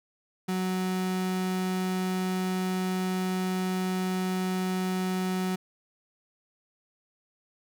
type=tone; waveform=35% pulse; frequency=185.4 Hz; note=F#3; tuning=4 cents sharp; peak=-25 dBFS; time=0.48-5.56 s; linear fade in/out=10 ms; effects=none